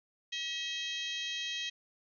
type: harmonic tone with a mistuned harmonic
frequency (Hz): 641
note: E5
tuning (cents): -49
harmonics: 3 / 4 / 5 / 6 / 7 / 8 / 9 / 10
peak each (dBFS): -43 / -42 / -38 / -42 / -50 / -52 / -51 / -49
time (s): 0.32-1.7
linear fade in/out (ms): 10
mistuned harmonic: 7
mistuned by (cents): -29
effects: none